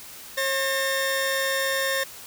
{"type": "tone pair together", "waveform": "sawtooth", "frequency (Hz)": [539.6, 1815], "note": ["C#5", "A#6"], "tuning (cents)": [-47, -47], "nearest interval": "octave + major sixth", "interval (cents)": 2100, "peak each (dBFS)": -22, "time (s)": [0.37, 2.04], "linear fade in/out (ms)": 10, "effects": ["white hiss -42 dBFS RMS until 2.26 s"]}